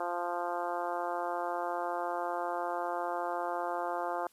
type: harmonic tone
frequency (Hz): 174.61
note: F3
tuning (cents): 0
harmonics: 2 / 3 / 4 / 5 / 6 / 7 / 8 / 9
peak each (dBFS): -41 / -39 / -36 / -38 / -41 / -42 / -46 / -50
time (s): 0-4.27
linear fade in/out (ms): 2
effects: white hiss -65 dBFS RMS until 4.32 s + resampled to 32000 Hz